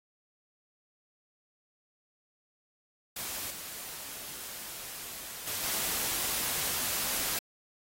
white noise with level steps, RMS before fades -37 / -42 / -35 / -32 dBFS, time 3.16-7.39 s, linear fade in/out 5 ms, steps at 3.5 / 5.47 / 5.63 s, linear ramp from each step 5 ms, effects AAC 48 kbps

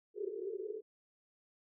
pink band-pass noise, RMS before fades -41 dBFS, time 0.14-0.82 s, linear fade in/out 50 ms, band 380 to 440 Hz, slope 96 dB/octave, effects none

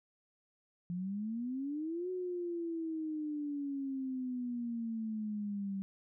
sine exponential two-way sweep, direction up then down, 172.3 to 370 to 193.1 Hz, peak -35 dBFS, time 0.9-5.82 s, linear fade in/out 0 ms, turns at 2.1 s, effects none

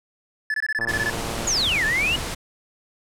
triangle tone bursts, 1732 Hz, A6, 28 cents flat, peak -19 dBFS, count 10, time 0.5-1.099 s, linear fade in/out 2 ms, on 41 ms, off 21 ms
click train, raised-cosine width 1 ms, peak -20 dBFS, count 82, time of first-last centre 0.79-1.494 s, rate 115 Hz
pink noise, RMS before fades -29 dBFS, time 0.88-2.35 s, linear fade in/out 10 ms
sine exponential two-way sweep, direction down then up, 7070 to 1697 to 2955 Hz, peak -19 dBFS, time 1.47-2.16 s, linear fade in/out 5 ms, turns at 1.85 s
effects low-pass 11000 Hz 12 dB/octave

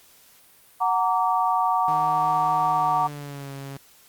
sine chord, Gb augmented, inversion none, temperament just, 740 / 925 / 1156.2 Hz, Gb5 / Bb5 / D6, 0 / -14 / -27 cents, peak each -23 / -23 / -24 dBFS, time 0.8-3.08 s, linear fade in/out 20 ms
sawtooth tone with pitch glide, 155.56 to 137.79 Hz, D#3 to C#3, 0 to -10 cents, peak -30 dBFS, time 1.88-3.77 s, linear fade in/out 0 ms, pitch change -210 cents, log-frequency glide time 2.71-3.52 s
effects white hiss -54 dBFS RMS until 4.08 s + Opus 48 kbps

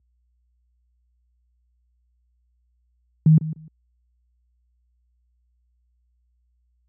sine tone with echo, 157.1 Hz, D#3, 17 cents sharp, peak -9 dBFS, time 3.26-3.38 s, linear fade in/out 2 ms, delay 150 ms, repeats 2, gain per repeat -15 dB, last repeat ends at 3.68 s, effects added 60 Hz sine -54 dBFS peak until 6.88 s + high-pass 100 Hz 12 dB/octave

